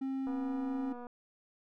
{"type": "tone", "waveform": "triangle", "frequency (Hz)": 267.2, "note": "C4", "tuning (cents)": 36, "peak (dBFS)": -31, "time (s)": [0.01, 0.93], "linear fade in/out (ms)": 10}
{"type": "click train", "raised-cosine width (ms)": 1, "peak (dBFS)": -34, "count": 195, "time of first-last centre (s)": [0.27, 1.068], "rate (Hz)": 243}
{"effects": []}